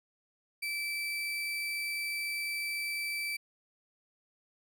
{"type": "tone", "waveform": "35% pulse", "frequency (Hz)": 2322, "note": "D7", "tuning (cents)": -20, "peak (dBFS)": -31, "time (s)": [0.62, 3.37], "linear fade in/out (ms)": 10, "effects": []}